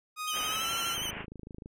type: tone with pitch glide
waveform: sawtooth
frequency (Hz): 1244.5 to 1365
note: D#6 to F6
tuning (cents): 0 to -40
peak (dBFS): -30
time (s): 0.16-0.97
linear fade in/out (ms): 50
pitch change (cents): +160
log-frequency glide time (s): 0.44-0.73
type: tone with vibrato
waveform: sawtooth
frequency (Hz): 3075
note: G7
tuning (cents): -34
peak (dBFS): -30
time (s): 0.27-1.11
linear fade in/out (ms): 10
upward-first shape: sine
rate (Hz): 12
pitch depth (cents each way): 61
type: low-pass noise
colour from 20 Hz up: white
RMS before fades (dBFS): -41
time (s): 0.32-1.26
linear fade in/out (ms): 50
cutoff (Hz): 3000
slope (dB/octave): 96
type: click train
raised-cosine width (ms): 3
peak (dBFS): -31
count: 19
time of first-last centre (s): 0.98-1.659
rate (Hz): 26.5
effects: none